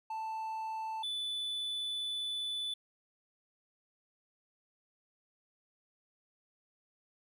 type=tone pair in turn; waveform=triangle; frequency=883 / 3485 Hz; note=A5 / A7; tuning=+6 / -17 cents; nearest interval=2 octaves; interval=2377 cents; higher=second; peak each=-34 / -33 dBFS; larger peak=second; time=0.1-1.03 / 1.03-2.74 s; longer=second; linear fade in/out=5 ms; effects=none